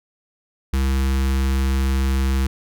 square tone with notch filter, 66.6 Hz, C2, 31 cents sharp, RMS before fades -19 dBFS, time 0.73-2.47 s, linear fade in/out 5 ms, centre 620 Hz, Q 1.2, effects none

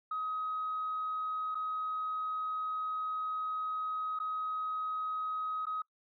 sine tone with dropouts, 1264 Hz, D#6, 27 cents sharp, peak -32 dBFS, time 0.11-5.82 s, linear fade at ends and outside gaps 5 ms, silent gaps 1.547-1.552 / 4.19-4.199 / 5.655-5.667 s, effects noise-tail reverb RT60 0.1 s tail -24 dB re dry + tanh soft clip ceiling -28 dBFS

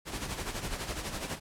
pink noise with tremolo, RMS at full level -34 dBFS, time 0.05-1.4 s, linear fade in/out 50 ms, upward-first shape sine, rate 12 Hz, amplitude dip 60%, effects low-pass 11000 Hz 12 dB/octave

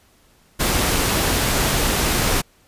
pink noise, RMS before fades -19 dBFS, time 0.59-2.42 s, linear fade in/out 20 ms, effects pink hiss -56 dBFS RMS until 2.67 s + resampled to 32000 Hz

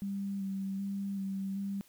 sine tone with vibrato, 196 Hz, G3, in tune, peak -33 dBFS, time 0.02-1.81 s, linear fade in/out 0 ms, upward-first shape square, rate 1.3 Hz, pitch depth 17 cents each way, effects white hiss -63 dBFS RMS until 1.88 s

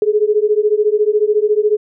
sine beating tone pair, 415.3 / 429.3 Hz, G#4 / A4, 0 / -43 cents, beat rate 14 Hz, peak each -14 dBFS, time 0.02-1.77 s, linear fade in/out 2 ms, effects none

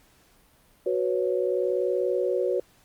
sine chord, F# suspended fourth, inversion none, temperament equal, 370 / 493.9 / 554.4 Hz, F#4 / B4 / C#5, 0 / 0 / 0 cents, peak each -26 / -27 / -28 dBFS, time 0.86-2.6 s, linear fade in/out 5 ms, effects pink hiss -60 dBFS RMS until 2.84 s + Opus 48 kbps

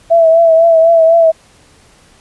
sine tone with vibrato, 659.3 Hz, E5, in tune, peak -4 dBFS, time 0.1-1.32 s, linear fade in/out 20 ms, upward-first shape triangle, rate 4 Hz, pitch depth 48 cents each way, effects pink hiss -46 dBFS RMS until 2.2 s + resampled to 24000 Hz

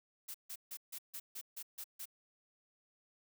blue noise bursts, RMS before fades -45 dBFS, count 9, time 0.28-2.056 s, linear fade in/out 10 ms, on 64 ms, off 150 ms, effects none

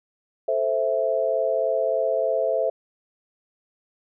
sine chord, A minor, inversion none, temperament equal, 440 / 523.3 / 659.3 Hz, A4 / C5 / E5, 0 / 0 / 0 cents, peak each -27 / -24 / -23 dBFS, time 0.48-2.7 s, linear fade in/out 5 ms, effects none

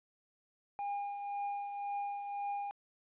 triangle tone with tremolo, 810 Hz, G#5, 43 cents flat, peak -32 dBFS, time 0.79-2.71 s, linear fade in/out 0 ms, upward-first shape triangle, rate 1.9 Hz, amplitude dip 50%, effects resampled to 8000 Hz + 12-bit

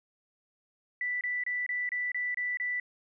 sine tone bursts, 1975.5 Hz, B6, in tune, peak -29 dBFS, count 8, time 1.01-2.799 s, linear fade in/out 2 ms, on 200 ms, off 27 ms, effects none

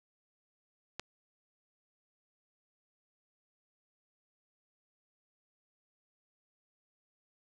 click, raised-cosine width 0.2 ms, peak -20 dBFS, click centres 0.996 s, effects none

